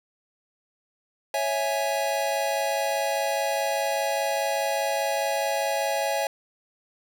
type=chord; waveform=square; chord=C# minor; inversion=none; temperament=equal; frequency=554.4 / 659.3 / 830.6 Hz; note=C#5 / E5 / G#5; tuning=0 / 0 / 0 cents; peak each=-29 dBFS; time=1.34-6.27 s; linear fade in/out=2 ms; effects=none